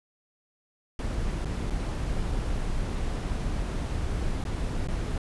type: noise with dropouts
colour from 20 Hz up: brown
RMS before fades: -29 dBFS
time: 0.99-5.18 s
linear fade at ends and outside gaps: 2 ms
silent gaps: 1.448-1.455 / 1.7-1.705 / 4.44-4.451 / 4.874-4.885 s
effects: resampled to 24000 Hz